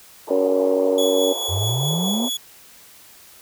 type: band-pass noise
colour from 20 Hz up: pink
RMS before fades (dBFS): -32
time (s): 0.27-2.29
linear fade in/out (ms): 10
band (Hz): 370 to 980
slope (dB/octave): 48
type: harmonic tone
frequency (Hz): 93.8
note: F#2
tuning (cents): +24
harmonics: 3 / 4 / 5 / 6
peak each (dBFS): -24 / -26 / -19 / -20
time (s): 0.3-1.33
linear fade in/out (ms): 10
type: tone with tremolo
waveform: sawtooth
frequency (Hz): 3382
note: G#7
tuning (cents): +31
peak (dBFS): -19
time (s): 0.98-2.37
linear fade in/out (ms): 2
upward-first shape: triangle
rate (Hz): 4.7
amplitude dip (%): 45
type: exponential sweep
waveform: sine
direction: up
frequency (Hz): 87.31 to 260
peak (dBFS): -20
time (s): 1.48-2.3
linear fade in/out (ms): 50
effects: white hiss -47 dBFS RMS until 3.41 s